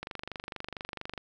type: click train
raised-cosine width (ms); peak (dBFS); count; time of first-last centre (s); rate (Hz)
0.3; -21; 29; 0.03-1.178; 24.4
effects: none